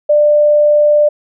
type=tone; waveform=sine; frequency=594 Hz; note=D5; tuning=20 cents sharp; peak=-6 dBFS; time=0.09-1.09 s; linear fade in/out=10 ms; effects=none